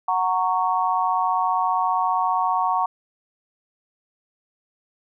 sine chord, F# major, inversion none, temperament just, 740 / 925 / 1110 Hz, F#5 / A#5 / C#6, 0 / -14 / +2 cents, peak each -23 dBFS, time 0.08-2.86 s, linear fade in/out 5 ms, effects none

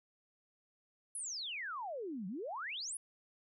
sine exponential two-way sweep, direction down then up, 11000 to 174.61 to 11000 Hz, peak -39 dBFS, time 1.15-2.97 s, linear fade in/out 2 ms, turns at 2.27 s, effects none

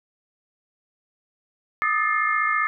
sine tone cluster, 1218 / 1273 / 1755 / 2124 Hz, D#6 / D#6 / A6 / C7, -37 / +39 / -5 / +25 cents, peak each -25 dBFS, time 1.82-2.67 s, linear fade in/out 0 ms, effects none

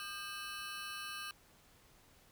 20% pulse ring-modulated tone, 1400 Hz, F6, 4 cents sharp, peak -34 dBFS, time 0-1.31 s, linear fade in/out 0 ms, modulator 186 Hz, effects pink hiss -65 dBFS RMS until 2.31 s

